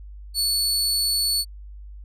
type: tone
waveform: sawtooth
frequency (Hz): 4435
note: C#8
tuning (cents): 0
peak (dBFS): -17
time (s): 0.34-1.45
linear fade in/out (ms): 50
effects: added 50 Hz sine -37 dBFS peak until 2.04 s + resampled to 32000 Hz